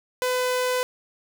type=tone; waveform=sawtooth; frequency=503 Hz; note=B4; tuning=32 cents sharp; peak=-18 dBFS; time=0.22-0.83 s; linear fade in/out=0 ms; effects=none

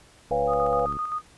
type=click train; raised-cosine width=3 ms; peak=-25 dBFS; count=48; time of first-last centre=0.31-0.968 s; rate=71.4 Hz
type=chord; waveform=sine; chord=C# dominant seventh; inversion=third; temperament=equal with one note detuned; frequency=493.9 / 554.4 / 698.5 / 813 Hz; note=B4 / C#5 / E#5 / G#5; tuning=0 / 0 / 0 / -37 cents; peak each=-24 / -30 / -27 / -29 dBFS; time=0.31-0.86 s; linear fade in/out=5 ms
type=tone with tremolo; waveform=sine; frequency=1236 Hz; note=D#6; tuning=12 cents flat; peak=-25 dBFS; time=0.47-1.22 s; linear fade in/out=50 ms; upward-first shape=square; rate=7.7 Hz; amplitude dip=45%
effects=pink hiss -54 dBFS RMS until 1.37 s + resampled to 24000 Hz

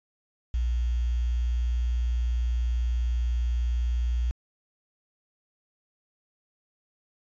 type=tone with quantisation; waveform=sine; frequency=59.8 Hz; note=A#1; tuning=45 cents sharp; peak=-23 dBFS; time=0.54-4.31 s; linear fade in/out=0 ms; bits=8; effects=resampled to 16000 Hz

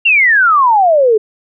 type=exponential sweep; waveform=sine; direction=down; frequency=2824 to 415.3 Hz; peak=-6 dBFS; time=0.05-1.18 s; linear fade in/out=10 ms; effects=none

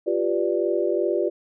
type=chord; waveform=sine; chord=G dominant seventh; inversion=third; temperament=equal; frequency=349.2 / 392 / 493.9 / 587.3 Hz; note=F4 / G4 / B4 / D5; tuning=0 / 0 / 0 / 0 cents; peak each=-24 / -25 / -28 / -26 dBFS; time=0.06-1.3 s; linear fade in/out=20 ms; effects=none

